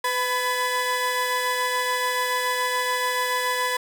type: tone cluster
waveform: 30% pulse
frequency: 502 / 997 / 1709 Hz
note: B4 / B5 / G#6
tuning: +28 / +16 / +49 cents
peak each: -26 / -22 / -26 dBFS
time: 0.04-3.77 s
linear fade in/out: 5 ms
effects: none